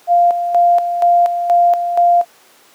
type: tone with tremolo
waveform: sine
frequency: 697 Hz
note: F5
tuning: 4 cents flat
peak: -7 dBFS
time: 0.07-2.25 s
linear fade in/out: 50 ms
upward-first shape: square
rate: 2.1 Hz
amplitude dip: 60%
effects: pink hiss -47 dBFS RMS until 2.74 s + high-pass 400 Hz 12 dB/octave